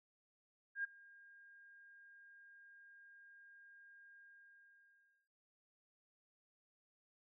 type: tone with ADSR envelope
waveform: sine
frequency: 1614 Hz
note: G#6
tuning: 50 cents flat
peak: -35 dBFS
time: 0.75-5.29 s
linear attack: 91 ms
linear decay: 13 ms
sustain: -24 dB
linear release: 1100 ms
effects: none